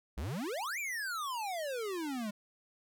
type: exponential two-way sweep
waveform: square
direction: up then down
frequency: 56.9 to 2444 to 200 Hz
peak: -36 dBFS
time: 0.17-2.31 s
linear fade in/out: 10 ms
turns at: 0.79 s
effects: none